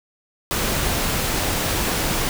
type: noise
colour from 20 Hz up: pink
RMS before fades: -22 dBFS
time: 0.51-2.29 s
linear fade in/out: 0 ms
effects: none